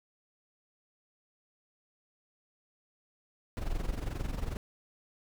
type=noise with amplitude modulation; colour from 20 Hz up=brown; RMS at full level=-31 dBFS; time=3.57-4.57 s; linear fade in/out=0 ms; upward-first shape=sine; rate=22.3 Hz; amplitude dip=75%; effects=none